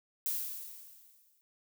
violet noise with exponential decay, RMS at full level -32 dBFS, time 0.26-1.41 s, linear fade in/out 0 ms, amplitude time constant 250 ms, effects none

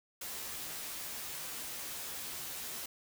white noise with comb filter, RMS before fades -42 dBFS, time 0.21-2.86 s, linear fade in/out 5 ms, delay 13 ms, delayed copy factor +0.6, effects none

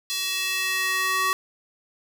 square tone with high-pass filter sweep, 376.7 Hz, F#4, 31 cents sharp, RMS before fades -25 dBFS, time 0.1-1.33 s, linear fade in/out 0 ms, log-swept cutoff 3700 to 1200 Hz, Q 1.7, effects none

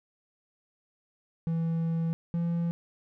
triangle tone pair in turn, 164.81 / 169.74 Hz, E3 / F3, 0 / -49 cents, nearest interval minor second, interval 51 cents, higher second, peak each -24 dBFS, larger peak neither, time 1.47-2.13 / 2.34-2.71 s, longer first, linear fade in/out 0 ms, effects none

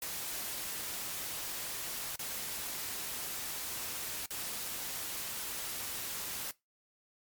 white noise with dropouts, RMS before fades -39 dBFS, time 0.02-6.51 s, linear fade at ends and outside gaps 1 ms, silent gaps 2.158-2.193 / 4.259-4.306 s, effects noise-tail reverb RT60 0.2 s tail -21 dB re dry + MP3 96 kbps

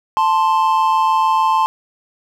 triangle tone pair together, 880 / 1046.5 Hz, A5 / C6, 0 / 0 cents, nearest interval minor third, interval 300 cents, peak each -13 dBFS, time 0.17-1.66 s, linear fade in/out 0 ms, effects none

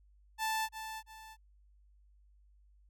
sawtooth tone with echo, 880 Hz, A5, in tune, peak -28 dBFS, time 0.38-0.69 s, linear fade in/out 50 ms, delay 340 ms, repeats 2, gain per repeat -9 dB, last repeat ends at 1.37 s, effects added 50 Hz sine -61 dBFS peak until 2.89 s

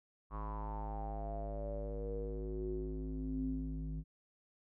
square tone with low-pass filter sweep, 52.6 Hz, G#1, 23 cents sharp, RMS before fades -40 dBFS, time 0.3-4.04 s, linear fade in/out 50 ms, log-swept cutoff 1100 to 200 Hz, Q 9, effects none

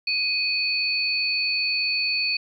sine tone pair together, 2501 / 4456 Hz, D#7 / C#8, +8 / +8 cents, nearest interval minor seventh, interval 1000 cents, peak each -24 dBFS, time 0.07-2.37 s, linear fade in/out 5 ms, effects 10-bit

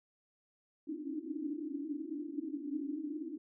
pink band-pass noise, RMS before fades -40 dBFS, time 0.87-3.38 s, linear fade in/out 10 ms, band 280 to 320 Hz, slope 96 dB/octave, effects none

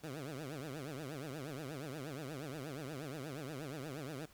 15% pulse tone with vibrato, 143.3 Hz, D3, 42 cents flat, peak -36 dBFS, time 0.03-4.26 s, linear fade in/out 10 ms, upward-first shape triangle, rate 8.4 Hz, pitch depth 260 cents each way, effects pink hiss -64 dBFS RMS until 4.33 s

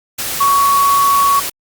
sine tone in noise, 1119 Hz, C#6, 16 cents sharp, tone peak -9 dBFS, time 0.4-1.4 s, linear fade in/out 10 ms, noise white, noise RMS -21 dBFS, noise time 0.18-1.5 s, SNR +9 dB, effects Opus 48 kbps

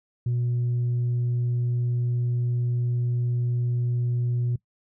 sine tone, 121.4 Hz, B2, 29 cents flat, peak -20 dBFS, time 0.26-4.56 s, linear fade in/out 5 ms, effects noise-tail reverb RT60 0.1 s tail -21 dB re dry + tanh soft clip ceiling -20 dBFS

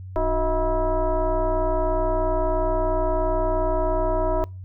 sine tone with frequency modulation, 302.5 Hz, D#4, 49 cents flat, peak -19 dBFS, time 0.16-4.44 s, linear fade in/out 0 ms, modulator 334 Hz, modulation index 2, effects noise-tail reverb RT60 0.3 s tail -26 dB re dry + added 93 Hz sine -34 dBFS peak until 4.64 s

